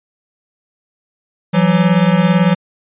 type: beating tone pair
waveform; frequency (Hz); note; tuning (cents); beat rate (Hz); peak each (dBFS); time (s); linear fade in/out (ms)
square; 169 / 187; E3 / F#3; +43 / +19; 18; -13; 1.53-2.55; 20
effects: resampled to 8000 Hz